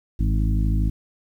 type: harmonic tone with a mistuned harmonic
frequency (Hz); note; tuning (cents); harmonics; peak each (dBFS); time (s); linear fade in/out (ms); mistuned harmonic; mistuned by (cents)
52.5; G#1; +19; 1 / 2 / 3 / 4 / 5 / 6; -19 / -25 / -29 / -31 / -33 / -35; 0.19-0.9; 10; 3; +48
effects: 9-bit